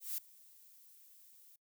violet noise with ADSR envelope, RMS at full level -37 dBFS, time 0-1.56 s, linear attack 180 ms, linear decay 3 ms, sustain -24 dB, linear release 4 ms, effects noise-tail reverb RT60 0.1 s tail -23 dB re dry

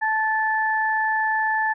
sine tone pair together, 874 / 1748 Hz, A5 / A6, -12 / -12 cents, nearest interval octave, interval 1200 cents, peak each -22 dBFS, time 0.01-1.74 s, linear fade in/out 20 ms, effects none

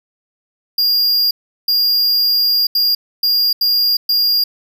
square tone bursts at uneven times, 4820 Hz, D8, 44 cents sharp, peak -12 dBFS, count 6, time 0.78-1.31 / 1.68-2.67 / 2.75-2.95 / 3.23-3.53 / 3.61-3.97 / 4.09-4.44 s, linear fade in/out 5 ms, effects none

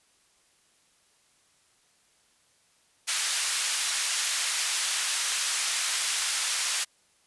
white band-pass noise, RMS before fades -28 dBFS, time 3.07-6.85 s, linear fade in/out 20 ms, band 1300 to 9700 Hz, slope 12 dB/octave, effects white hiss -65 dBFS RMS until 7.26 s + resampled to 24000 Hz

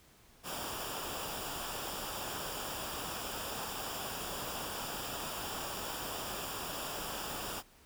pink noise with comb filter, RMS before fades -40 dBFS, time 0.43-7.63 s, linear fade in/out 50 ms, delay 0.48 ms, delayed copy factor -0.65, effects pink hiss -62 dBFS RMS until 7.85 s

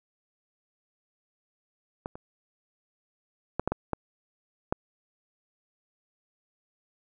clicks, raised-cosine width 1 ms, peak -19 / -27 / -12 / -12 / -13 / -13 / -11 dBFS, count 7, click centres 2.059 / 2.155 / 3.596 / 3.676 / 3.72 / 3.933 / 4.725 s, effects none

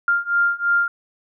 sine beating tone pair, 1396.9 / 1399.9 Hz, F6 / F6, 0 / +4 cents, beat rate 3 Hz, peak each -20 / -19 dBFS, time 0.08-0.88 s, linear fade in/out 2 ms, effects none

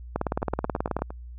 two click trains, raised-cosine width 1 ms, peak -11 / -23 dBFS, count 17 / 7, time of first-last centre 0.16-1.02 / 0.42-1.105 s, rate 18.6 / 8.76 Hz, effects added 60 Hz sine -38 dBFS peak until 1.38 s

